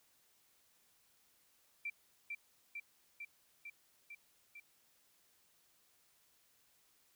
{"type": "tone with echo", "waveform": "sine", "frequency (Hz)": 2349, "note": "D7", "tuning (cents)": 0, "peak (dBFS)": -38, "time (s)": [1.85, 1.9], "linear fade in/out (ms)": 5, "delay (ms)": 450, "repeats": 6, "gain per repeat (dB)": -2, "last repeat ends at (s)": 4.6, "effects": ["white hiss -72 dBFS RMS until 7.15 s"]}